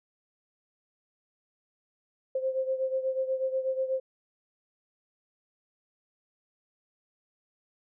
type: beating tone pair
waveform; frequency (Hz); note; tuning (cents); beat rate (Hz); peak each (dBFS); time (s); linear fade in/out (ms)
sine; 523.3 / 531.5; C5 / C5; 0 / +27; 8.2; -28 / -33; 2.35-4; 5
effects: none